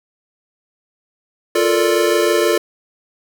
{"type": "chord", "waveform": "square", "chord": "Bb major seventh", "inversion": "second", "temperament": "equal", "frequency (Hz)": [349.2, 440, 466.2, 587.3], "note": ["F4", "A4", "Bb4", "D5"], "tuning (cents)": [0, 0, 0, 0], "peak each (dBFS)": [-18, -18, -23, -20], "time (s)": [1.55, 2.58], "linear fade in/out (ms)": 5, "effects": []}